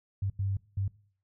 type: tone bursts at uneven times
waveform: sine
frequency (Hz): 98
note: G2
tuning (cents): 0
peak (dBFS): -27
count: 3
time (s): 0.22-0.3 / 0.39-0.57 / 0.77-0.88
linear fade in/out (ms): 5
effects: noise-tail reverb RT60 0.5 s tail -21 dB re dry